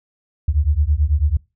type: beating tone pair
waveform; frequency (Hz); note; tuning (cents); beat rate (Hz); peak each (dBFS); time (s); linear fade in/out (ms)
sine; 70 / 79.1; C#2 / D#2; +18 / +29; 9.1; -17; 0.48-1.37; 5
effects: noise-tail reverb RT60 0.3 s tail -25 dB re dry